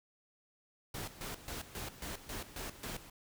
pink noise with tremolo, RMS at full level -42 dBFS, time 0.94-3.1 s, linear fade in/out 5 ms, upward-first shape square, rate 3.7 Hz, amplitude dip 75%, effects none

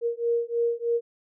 sine beating tone pair, 467.5 / 470.7 Hz, A#4 / A#4, +5 / +17 cents, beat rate 3.2 Hz, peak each -26 dBFS, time 0.01-1.01 s, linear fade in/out 50 ms, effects none

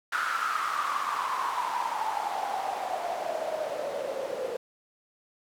white noise with band-pass filter sweep, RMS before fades -31 dBFS, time 0.12-4.57 s, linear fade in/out 5 ms, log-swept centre 1400 to 490 Hz, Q 9, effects none

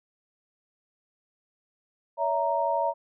sine chord, A# diminished, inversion first, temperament equal with one note detuned, 567.3 / 659.3 / 932.3 Hz, C#5 / E5 / A#5, +40 / 0 / 0 cents, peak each -29 / -28 / -26 dBFS, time 2.17-2.94 s, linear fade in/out 50 ms, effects none

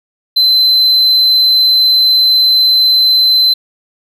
triangle tone, 4062 Hz, B7, 48 cents sharp, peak -5 dBFS, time 0.36-3.54 s, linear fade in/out 10 ms, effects none

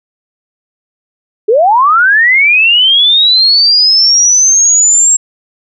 sine linear sweep, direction up, 397.2 to 7600 Hz, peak -4 dBFS, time 1.48-5.17 s, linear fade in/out 10 ms, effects none

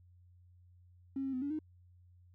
triangle tone with pitch steps, 270.7 / 268.6 / 254.8 / 284.6 / 308.8 Hz, C#4 / C4 / C4 / C#4 / D#4, -41 / +46 / -46 / +46 / -13 cents, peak -30 dBFS, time 1.16-1.59 s, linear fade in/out 5 ms, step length 86 ms, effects tanh soft clip ceiling -32 dBFS + added 89 Hz sine -59 dBFS peak until 2.34 s

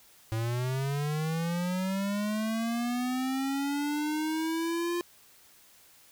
square linear sweep, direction up, 110 to 350 Hz, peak -29 dBFS, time 0.32-5.01 s, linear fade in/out 0 ms, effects white hiss -58 dBFS RMS until 6.11 s

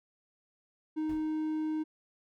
triangle tone, 311.1 Hz, D#4, in tune, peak -28 dBFS, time 0.96-1.84 s, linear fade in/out 20 ms
brown noise with exponential decay, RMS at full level -39 dBFS, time 1.09-1.35 s, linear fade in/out 5 ms, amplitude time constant 56 ms
effects none

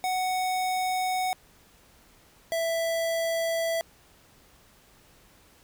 square tone pair in turn, 742 / 661.4 Hz, F#5 / E5, +5 / +6 cents, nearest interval major second, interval 199 cents, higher first, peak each -26 dBFS, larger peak neither, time 0.04-1.33 / 2.52-3.81 s, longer neither, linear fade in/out 0 ms, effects pink hiss -58 dBFS RMS until 5.63 s

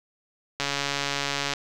click train, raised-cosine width 0.2 ms, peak -9 dBFS, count 133, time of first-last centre 0.6-1.536 s, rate 141 Hz, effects none

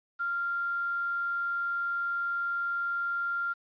sine tone with quantisation, 1390 Hz, F6, 9 cents flat, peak -28 dBFS, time 0.19-3.54 s, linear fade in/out 20 ms, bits 9, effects resampled to 11025 Hz

